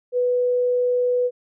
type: tone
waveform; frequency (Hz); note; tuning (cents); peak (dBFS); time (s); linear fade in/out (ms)
sine; 493.9; B4; 0; -17; 0.12-1.31; 50
effects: none